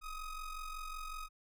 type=ring-modulated tone; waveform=square; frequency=622.3 Hz; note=D#5; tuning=in tune; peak=-39 dBFS; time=0.01-1.29 s; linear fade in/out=50 ms; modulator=645 Hz; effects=none